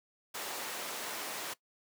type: high-pass noise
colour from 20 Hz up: pink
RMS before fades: -40 dBFS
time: 0.34-1.54 s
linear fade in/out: 10 ms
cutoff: 450 Hz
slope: 12 dB/octave
effects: noise-tail reverb RT60 0.1 s tail -19 dB re dry